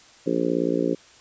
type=harmonic tone; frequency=58.27 Hz; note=A#1; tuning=in tune; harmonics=3 / 4 / 5 / 6 / 7 / 8 / 9; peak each=-30 / -31 / -25 / -28 / -27 / -30 / -30 dBFS; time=0.26-0.95 s; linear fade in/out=10 ms; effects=white hiss -51 dBFS RMS until 1.2 s + resampled to 16000 Hz